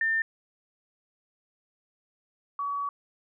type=tone pair in turn; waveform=sine; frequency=1800 / 1133.9 Hz; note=A6 / C#6; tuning=+39 / +39 cents; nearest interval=minor sixth; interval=800 cents; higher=first; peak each=-23 / -28 dBFS; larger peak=first; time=0.01-0.22 / 2.59-2.89 s; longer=second; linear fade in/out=2 ms; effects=none